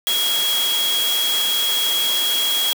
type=tone in noise; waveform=sine; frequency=3307 Hz; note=G#7; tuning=8 cents flat; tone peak=-18 dBFS; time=0.07-2.73 s; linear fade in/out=0 ms; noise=white; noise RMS=-24 dBFS; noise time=0.07-2.73 s; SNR=+3 dB; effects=high-pass 300 Hz 12 dB/octave